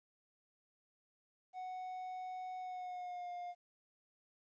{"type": "tone with pitch glide", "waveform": "triangle", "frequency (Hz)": [740, 708.6], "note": ["F#5", "F5"], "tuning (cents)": [0, 25], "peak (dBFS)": -40, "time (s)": [1.53, 3.55], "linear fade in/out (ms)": 50, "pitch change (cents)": -75, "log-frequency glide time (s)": [2.59, 3.31], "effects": ["resampled to 16000 Hz", "13-bit"]}